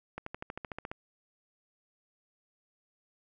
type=accelerating click train; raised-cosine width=0.5 ms; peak=-23 dBFS; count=11; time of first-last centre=0.18-0.915 s; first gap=84 ms; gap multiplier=0.97; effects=none